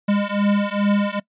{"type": "beating tone pair", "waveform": "square", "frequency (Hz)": [202.3, 204.7], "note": ["G#3", "G#3"], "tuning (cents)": [-45, -25], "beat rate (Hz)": 2.4, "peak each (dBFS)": -21, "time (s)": [0.08, 1.2], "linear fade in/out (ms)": 10, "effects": ["noise-tail reverb RT60 0.1 s tail -22 dB re dry", "resampled to 8000 Hz"]}